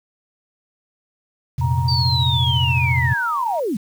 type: chord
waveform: sine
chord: F suspended fourth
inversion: none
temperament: equal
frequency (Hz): 87.31 / 116.54 / 130.81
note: F2 / Bb2 / C3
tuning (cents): 0 / 0 / 0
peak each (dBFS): -21 / -22 / -19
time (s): 1.58-3.14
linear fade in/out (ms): 10
type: tone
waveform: sine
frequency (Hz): 940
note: A#5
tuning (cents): +14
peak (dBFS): -25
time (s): 1.61-3.6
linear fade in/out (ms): 5
type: linear sweep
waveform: sine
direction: down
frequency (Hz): 4677 to 174.7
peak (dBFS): -19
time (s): 1.88-3.77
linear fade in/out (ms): 5
effects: tanh soft clip ceiling -5 dBFS + 7-bit